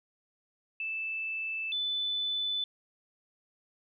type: tone pair in turn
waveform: sine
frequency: 2637 / 3501 Hz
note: E7 / A7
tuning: 0 / -9 cents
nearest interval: perfect fourth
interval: 491 cents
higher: second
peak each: -32 / -29 dBFS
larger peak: second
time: 0.8-1.72 / 1.72-2.64 s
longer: neither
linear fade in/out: 2 ms
effects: none